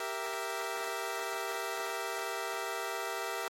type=chord; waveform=15% pulse; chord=E diminished; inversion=first; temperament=equal; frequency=392 / 466.2 / 659.3 Hz; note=G4 / Bb4 / E5; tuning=0 / 0 / 0 cents; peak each=-33 dBFS; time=0-3.48 s; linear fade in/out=2 ms; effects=AAC 48 kbps